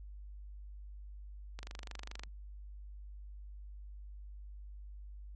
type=click train; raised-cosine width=0.2 ms; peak=-28 dBFS; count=17; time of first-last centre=1.59-2.235 s; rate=24.8 Hz; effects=added 50 Hz sine -46 dBFS peak until 5.35 s + AAC 32 kbps